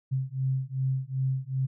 sine beating tone pair, 131 / 133.6 Hz, C3 / C3, +2 / +36 cents, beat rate 2.6 Hz, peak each -29 dBFS, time 0.11-1.67 s, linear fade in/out 20 ms, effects none

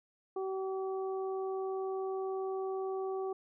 harmonic tone, 381.9 Hz, G4, 45 cents flat, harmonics 1 / 2 / 3, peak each -34 / -42 / -47 dBFS, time 0.36-3.33 s, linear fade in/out 5 ms, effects none

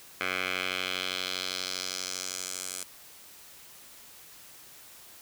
10% pulse tone with band-pass filter sweep, 92.5 Hz, F#2, in tune, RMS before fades -34 dBFS, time 0.21-2.83 s, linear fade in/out 0 ms, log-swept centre 2100 to 8600 Hz, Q 1.9, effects white hiss -51 dBFS RMS until 5.21 s

